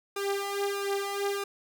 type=tone with flanger; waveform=sawtooth; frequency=399.4 Hz; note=G4; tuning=32 cents sharp; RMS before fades=-31 dBFS; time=0.16-1.44 s; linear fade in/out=5 ms; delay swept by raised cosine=1.7 to 3.5 ms; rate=1.6 Hz; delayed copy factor=+0.9; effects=none